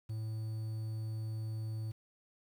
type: tone with quantisation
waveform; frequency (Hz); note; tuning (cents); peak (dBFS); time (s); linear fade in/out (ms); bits
triangle; 110; A2; 0; -34; 0.09-1.92; 10; 10
effects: none